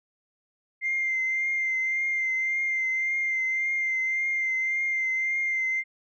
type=tone with vibrato; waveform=sine; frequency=2093 Hz; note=C7; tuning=in tune; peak=-23 dBFS; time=0.81-5.84 s; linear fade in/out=50 ms; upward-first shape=triangle; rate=1.8 Hz; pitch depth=27 cents each way; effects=tanh soft clip ceiling -19 dBFS